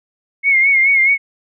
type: tone with vibrato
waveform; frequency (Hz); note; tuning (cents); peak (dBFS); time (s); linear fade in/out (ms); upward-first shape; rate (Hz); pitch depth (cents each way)
sine; 2167; C#7; -40; -9; 0.43-1.18; 50; sine; 4.7; 58
effects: none